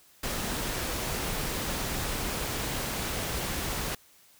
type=noise; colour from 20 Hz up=pink; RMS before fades=-32 dBFS; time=0.23-3.95 s; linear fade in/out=5 ms; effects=white hiss -59 dBFS RMS until 4.39 s